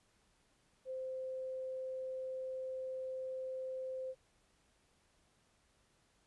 sine tone, 520 Hz, C5, 11 cents flat, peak -39 dBFS, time 0.85-4.15 s, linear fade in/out 50 ms, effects pink hiss -73 dBFS RMS until 6.26 s + resampled to 24000 Hz

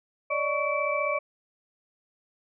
sine tone cluster, 574 / 609 / 1122 / 2319 Hz, D5 / D#5 / C#6 / D7, -40 / -37 / +21 / -22 cents, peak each -30 dBFS, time 0.3-1.19 s, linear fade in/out 10 ms, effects none

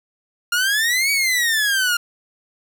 sawtooth exponential two-way sweep, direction up then down, 1396.9 to 2279 to 1396.9 Hz, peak -13 dBFS, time 0.52-1.97 s, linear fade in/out 5 ms, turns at 1.11 s, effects 8-bit

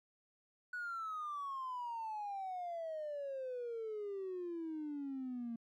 triangle exponential sweep, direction down, 1480 to 228.8 Hz, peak -36 dBFS, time 0.73-5.56 s, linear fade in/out 5 ms, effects tanh soft clip ceiling -36 dBFS + MP3 96 kbps

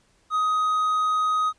triangle tone, 1255 Hz, D#6, 15 cents sharp, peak -18 dBFS, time 0.3-1.53 s, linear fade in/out 50 ms, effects pink hiss -63 dBFS RMS until 1.58 s + resampled to 22050 Hz

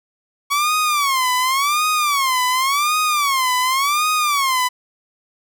sawtooth tone with vibrato, 1117 Hz, C#6, 13 cents sharp, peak -12 dBFS, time 0.5-4.69 s, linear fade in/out 20 ms, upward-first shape sine, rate 0.9 Hz, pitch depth 190 cents each way, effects none

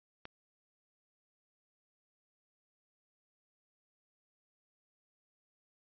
click, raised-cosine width 0.3 ms, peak -28 dBFS, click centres 0.254 s, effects resampled to 11025 Hz

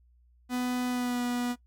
45% pulse tone with pitch glide, 248.7 to 244.1 Hz, B3 to B3, +12 to -20 cents, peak -28 dBFS, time 0.49-1.56 s, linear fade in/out 50 ms, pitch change -32 cents, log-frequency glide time 0.88-1.22 s, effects noise-tail reverb RT60 0.1 s tail -18 dB re dry + added 60 Hz sine -59 dBFS peak until 1.66 s

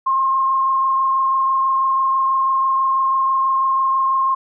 sine tone with frequency modulation, 1066 Hz, C6, 32 cents sharp, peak -14 dBFS, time 0.06-4.35 s, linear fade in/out 10 ms, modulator 26.1 Hz, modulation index 0.55, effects none

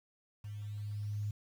sine tone with level ramp, 104.1 Hz, G#2, 5 cents sharp, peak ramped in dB -41 to -33 dBFS, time 0.44-1.31 s, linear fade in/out 5 ms, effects 10-bit

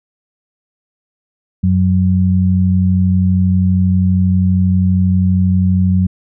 sine tone pair together, 92.5 / 185 Hz, F#2 / F#3, 0 / 0 cents, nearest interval octave, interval 1200 cents, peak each -12 dBFS, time 1.63-6.07 s, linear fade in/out 10 ms, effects none

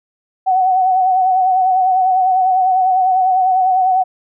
sine tone with vibrato, 747 Hz, F#5, 16 cents sharp, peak -10 dBFS, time 0.46-4.04 s, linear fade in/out 20 ms, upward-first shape sine, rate 10 Hz, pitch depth 41 cents each way, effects none

